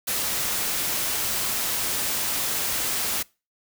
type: noise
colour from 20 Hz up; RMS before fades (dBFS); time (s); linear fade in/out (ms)
white; -26; 0.07-3.23; 10
effects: noise-tail reverb RT60 0.3 s tail -24 dB re dry